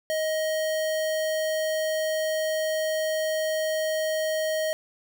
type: tone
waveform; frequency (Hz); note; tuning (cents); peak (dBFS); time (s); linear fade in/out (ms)
square; 628; D#5; +16; -25; 0.1-4.73; 0
effects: none